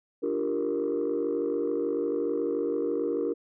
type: chord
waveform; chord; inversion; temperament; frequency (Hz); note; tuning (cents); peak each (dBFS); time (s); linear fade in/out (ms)
sine; G minor seventh; second; equal with one note detuned; 293.7 / 345.2 / 392 / 466.2; D4 / F4 / G4 / Bb4; 0 / -20 / 0 / 0; -31 / -31 / -31 / -28; 0.22-3.34; 20
effects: tanh soft clip ceiling -20 dBFS